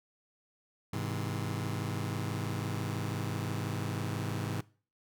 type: chord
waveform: sawtooth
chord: Ab augmented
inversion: none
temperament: just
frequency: 103.83 / 129.78 / 162.23 Hz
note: Ab2 / C3 / E3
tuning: 0 / -14 / -27 cents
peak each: -32 / -34 / -35 dBFS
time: 0.93-4.61 s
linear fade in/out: 5 ms
effects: noise-tail reverb RT60 0.4 s tail -21 dB re dry